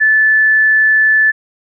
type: tone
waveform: sine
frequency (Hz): 1744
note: A6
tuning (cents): -16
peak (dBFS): -7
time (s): 0-1.32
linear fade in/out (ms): 20
effects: none